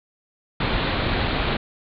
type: low-pass noise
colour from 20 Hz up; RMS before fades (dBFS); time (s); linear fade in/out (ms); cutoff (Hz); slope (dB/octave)
pink; -23; 0.6-1.57; 5; 4300; 96
effects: none